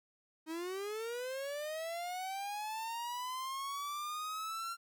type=linear sweep; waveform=45% pulse; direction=up; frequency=310.9 to 1378 Hz; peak=-38 dBFS; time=0.46-4.77 s; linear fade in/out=50 ms; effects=13-bit